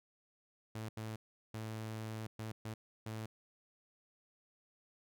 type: tone bursts at uneven times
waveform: sawtooth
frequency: 110 Hz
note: A2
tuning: in tune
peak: -37 dBFS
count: 6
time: 0.75-0.89 / 0.97-1.16 / 1.54-2.27 / 2.39-2.52 / 2.65-2.74 / 3.06-3.26 s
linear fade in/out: 5 ms
effects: none